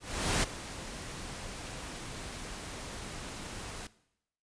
pink noise with ADSR envelope, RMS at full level -27 dBFS, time 0-3.87 s, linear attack 430 ms, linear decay 16 ms, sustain -15 dB, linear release 3 ms, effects noise-tail reverb RT60 0.8 s tail -19 dB re dry + resampled to 22050 Hz

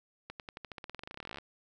accelerating click train, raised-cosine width 0.3 ms, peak -26 dBFS, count 27, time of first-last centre 0.3-1.385 s, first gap 98 ms, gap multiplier 0.92, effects none

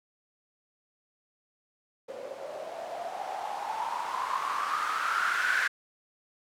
violet noise with low-pass filter sweep, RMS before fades -32 dBFS, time 2.08-5.68 s, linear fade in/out 10 ms, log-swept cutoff 520 to 1600 Hz, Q 8.5, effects none

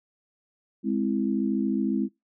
sine chord, Ab augmented, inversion none, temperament equal, 207.7 / 261.6 / 329.6 Hz, Ab3 / C4 / E4, 0 / 0 / 0 cents, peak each -26 / -27 / -29 dBFS, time 0.83-2.09 s, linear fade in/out 50 ms, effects noise-tail reverb RT60 0.2 s tail -24 dB re dry

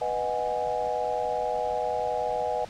sine chord, G# minor seventh, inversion first, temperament equal, 493.9 / 622.3 / 740 / 830.6 Hz, B4 / D#5 / F#5 / G#5, 0 / 0 / 0 / 0 cents, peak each -31 dBFS, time 0.01-2.65 s, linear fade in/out 5 ms, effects pink hiss -46 dBFS RMS until 2.69 s + low-pass 6000 Hz 12 dB/octave

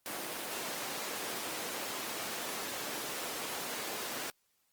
pink high-pass noise, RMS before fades -39 dBFS, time 0.06-4.3 s, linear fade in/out 0 ms, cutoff 330 Hz, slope 12 dB/octave, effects white hiss -75 dBFS RMS until 4.72 s + Opus 24 kbps

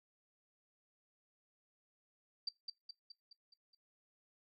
sine tone with echo, 4670 Hz, D8, 11 cents flat, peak -35 dBFS, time 2.47-2.49 s, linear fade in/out 5 ms, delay 210 ms, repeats 6, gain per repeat -5 dB, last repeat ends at 3.75 s, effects noise-tail reverb RT60 0.2 s tail -22 dB re dry

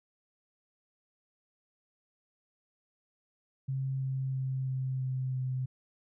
sine tone with pitch steps, 133.7 / 132.78 / 131.86 / 130.95 / 130.04 / 129.15 Hz, C3 / C3 / C3 / C3 / C3 / C3, +38 / +26 / +14 / +2 / -10 / -22 cents, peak -30 dBFS, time 3.68-5.66 s, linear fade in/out 10 ms, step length 330 ms, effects none

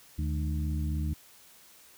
harmonic tone with a mistuned harmonic, 75.9 Hz, D#2, 42 cents flat, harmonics 1 / 2 / 3 / 4, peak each -29 / -35 / -39 / -41 dBFS, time 0.18-1.14 s, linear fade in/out 10 ms, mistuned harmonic 3, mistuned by -97 cents, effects white hiss -56 dBFS RMS until 1.97 s

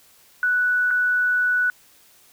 sine tone with dropouts, 1480 Hz, F#6, in tune, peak -17 dBFS, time 0.43-1.7 s, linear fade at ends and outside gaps 1 ms, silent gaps 0.906-0.91 s, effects white hiss -54 dBFS RMS until 2.32 s

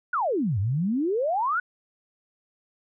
sine exponential two-way sweep, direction down then up, 1515 to 92.2 to 1515 Hz, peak -22 dBFS, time 0.13-1.6 s, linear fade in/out 5 ms, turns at 0.59 s, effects none

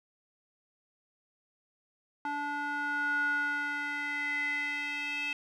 square tone with band-pass filter sweep, 289.9 Hz, D4, 22 cents flat, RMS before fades -33 dBFS, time 2.25-5.33 s, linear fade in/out 2 ms, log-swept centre 1100 to 2600 Hz, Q 6.6, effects none

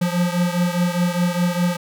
square beating tone pair, 174.61 / 179.51 Hz, F3 / F3, 0 / +48 cents, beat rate 4.9 Hz, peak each -20 / -23 dBFS, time 0.01-1.77 s, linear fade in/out 10 ms, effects none

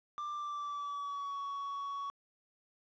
triangle tone with pitch glide, 1184 to 1120.8 Hz, D6 to C#6, +14 to +19 cents, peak -35 dBFS, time 0.18-2.1 s, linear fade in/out 0 ms, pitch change -95 cents, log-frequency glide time 0.33-1.37 s, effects resampled to 16000 Hz + 11-bit

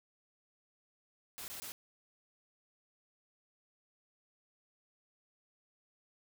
white noise bursts, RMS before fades -45 dBFS, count 3, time 1.38-1.72 s, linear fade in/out 0 ms, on 100 ms, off 20 ms, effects none

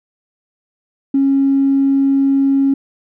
triangle tone with tanh clipping, 273.9 Hz, C#4, 21 cents flat, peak -10 dBFS, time 1.14-2.74 s, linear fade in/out 5 ms, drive 4 dB, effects none

